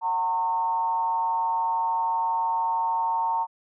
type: tone with frequency modulation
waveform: sine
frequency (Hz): 913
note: A#5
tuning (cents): -36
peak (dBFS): -22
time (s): 0.01-3.47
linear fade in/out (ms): 50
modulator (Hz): 171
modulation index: 0.53
effects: none